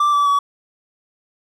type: tone with pitch steps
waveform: triangle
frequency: 1174.7 / 1155.2 / 1136 Hz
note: D6 / D6 / C#6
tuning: 0 / -29 / +42 cents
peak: -11 dBFS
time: 0-0.39 s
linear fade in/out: 5 ms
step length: 130 ms
effects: none